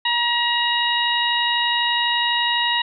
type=harmonic tone; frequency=952 Hz; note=A#5; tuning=36 cents sharp; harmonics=1 / 2 / 3 / 4; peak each=-23 / -23 / -23 / -23 dBFS; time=0.05-2.82 s; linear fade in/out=5 ms; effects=none